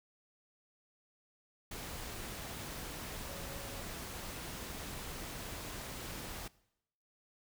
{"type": "tone in noise", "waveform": "sine", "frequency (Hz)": 554.4, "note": "C#5", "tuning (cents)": 0, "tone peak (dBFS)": -51, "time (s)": [3.28, 3.81], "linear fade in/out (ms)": 5, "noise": "pink", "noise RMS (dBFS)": -44, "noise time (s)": [1.71, 6.48], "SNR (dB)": -10, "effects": ["noise-tail reverb RT60 0.8 s tail -21 dB re dry"]}